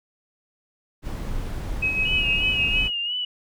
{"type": "noise", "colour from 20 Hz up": "brown", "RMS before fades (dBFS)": -29, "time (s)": [1.02, 2.91], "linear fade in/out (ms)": 50}
{"type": "tone with tremolo", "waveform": "sine", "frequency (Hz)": 2550, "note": "D#7", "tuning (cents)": 42, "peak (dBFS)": -19, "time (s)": [1.82, 2.88], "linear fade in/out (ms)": 10, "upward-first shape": "sine", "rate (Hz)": 6.5, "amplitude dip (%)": 50}
{"type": "tone with vibrato", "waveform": "sine", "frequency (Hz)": 2889, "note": "F#7", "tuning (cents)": -42, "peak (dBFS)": -24, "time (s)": [2.05, 3.25], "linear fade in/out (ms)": 5, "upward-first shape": "sine", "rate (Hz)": 2.9, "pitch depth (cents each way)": 60}
{"effects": []}